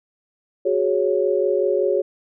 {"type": "chord", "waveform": "sine", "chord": "F# suspended second", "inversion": "none", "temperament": "equal", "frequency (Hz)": [370, 415.3, 554.4], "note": ["F#4", "G#4", "C#5"], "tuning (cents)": [0, 0, 0], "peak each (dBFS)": -21, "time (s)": [0.65, 2.02], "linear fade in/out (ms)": 10, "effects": []}